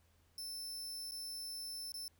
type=tone with dropouts; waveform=sawtooth; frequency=5300 Hz; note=E8; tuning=9 cents sharp; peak=-40 dBFS; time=0.38-2.08 s; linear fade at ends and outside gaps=1 ms; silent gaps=1.111-1.119 / 1.92-1.941 s; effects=added 83 Hz sine -70 dBFS peak until 2.19 s + pink hiss -74 dBFS RMS until 2.19 s